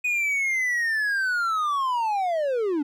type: linear sweep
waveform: triangle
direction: down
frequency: 2489 to 275.1 Hz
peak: -20 dBFS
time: 0.04-2.83 s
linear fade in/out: 10 ms
effects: none